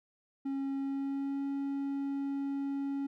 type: tone with pitch glide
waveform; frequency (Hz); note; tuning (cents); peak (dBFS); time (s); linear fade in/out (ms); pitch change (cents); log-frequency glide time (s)
triangle; 273.3 to 277.6; C#4 to C#4; -24 to +3; -30; 0.45-3.07; 10; +27; 0.78-1.45
effects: none